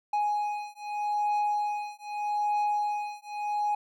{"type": "beating tone pair", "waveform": "triangle", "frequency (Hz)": [832, 832.81], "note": ["G#5", "G#5"], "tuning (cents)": [3, 5], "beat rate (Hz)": 0.81, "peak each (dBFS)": -28, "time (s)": [0.13, 3.75], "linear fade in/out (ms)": 5, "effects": []}